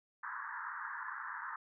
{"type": "band-pass noise", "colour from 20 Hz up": "white", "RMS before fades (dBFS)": -43, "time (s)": [0.23, 1.56], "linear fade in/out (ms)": 5, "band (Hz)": [900, 1800], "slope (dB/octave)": 96, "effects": []}